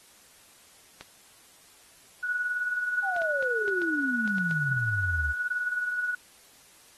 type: clicks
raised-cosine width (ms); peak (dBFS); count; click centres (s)
0.2; -24; 9; 1.01 / 3.164 / 3.219 / 3.426 / 3.68 / 3.818 / 4.277 / 4.383 / 4.511
type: tone with tremolo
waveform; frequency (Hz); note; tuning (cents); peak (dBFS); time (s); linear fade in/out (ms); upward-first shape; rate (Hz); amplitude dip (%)
sine; 1467; F#6; -15; -24; 2.24-6.15; 5; triangle; 19; 55
type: exponential sweep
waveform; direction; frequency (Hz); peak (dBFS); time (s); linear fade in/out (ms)
sine; down; 817 to 67.8; -28; 3.02-5.34; 50
effects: white hiss -56 dBFS RMS until 6.97 s + AAC 32 kbps